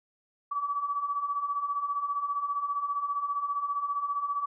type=beating tone pair; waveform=sine; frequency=1135 / 1150 Hz; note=C#6 / D6; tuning=+41 / -37 cents; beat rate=15 Hz; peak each=-35 / -29 dBFS; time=0.51-4.46 s; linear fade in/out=10 ms; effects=none